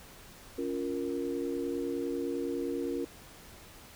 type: chord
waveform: sine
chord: Bb minor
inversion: first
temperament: just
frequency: 279.7 / 349.6 / 466.2 Hz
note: Db4 / F4 / Bb4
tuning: +16 / +2 / 0 cents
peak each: -35 / -35 / -36 dBFS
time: 0.58-3.05 s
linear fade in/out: 5 ms
effects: pink hiss -52 dBFS RMS until 3.95 s